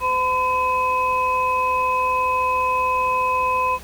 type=tone cluster; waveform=sine; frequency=511 / 1013 / 2552 Hz; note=C5 / B5 / D#7; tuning=-41 / +44 / +43 cents; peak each=-27 / -18 / -27 dBFS; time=0-3.79 s; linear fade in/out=50 ms; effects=added 66 Hz sine -42 dBFS peak until 3.83 s + pink hiss -42 dBFS RMS until 3.83 s